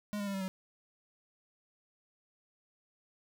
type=tone with pitch steps; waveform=square; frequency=207.7 / 202.7 / 197.86 / 193.12 / 188.49 Hz; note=G#3 / G#3 / G3 / G3 / F#3; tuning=0 / -42 / +16 / -26 / +32 cents; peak=-35 dBFS; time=0.13-0.48 s; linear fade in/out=0 ms; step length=70 ms; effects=none